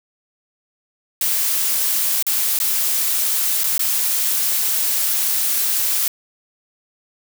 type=noise with dropouts; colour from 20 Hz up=blue; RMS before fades=-19 dBFS; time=1.21-6.08 s; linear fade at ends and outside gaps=2 ms; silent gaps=2.226-2.266 / 2.59-2.6 / 3.636-3.64 / 3.78-3.793 s; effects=none